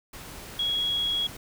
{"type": "tone in noise", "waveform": "sine", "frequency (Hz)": 3322, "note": "G#7", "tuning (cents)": 0, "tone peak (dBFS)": -24, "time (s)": [0.59, 1.27], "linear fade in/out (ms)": 5, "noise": "pink", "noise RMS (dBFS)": -42, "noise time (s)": [0.13, 1.37], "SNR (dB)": 15, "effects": []}